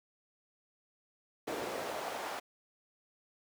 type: noise with high-pass filter sweep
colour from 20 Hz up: brown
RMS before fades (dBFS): -39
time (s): 1.47-2.4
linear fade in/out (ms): 10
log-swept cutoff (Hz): 430 to 790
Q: 1.5
effects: none